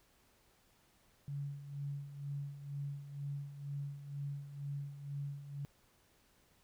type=tone with tremolo; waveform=sine; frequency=141.8 Hz; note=C#3; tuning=40 cents sharp; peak=-37 dBFS; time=1.28-5.65 s; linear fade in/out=0 ms; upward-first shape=sine; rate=2.1 Hz; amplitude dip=70%; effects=pink hiss -70 dBFS RMS until 6.63 s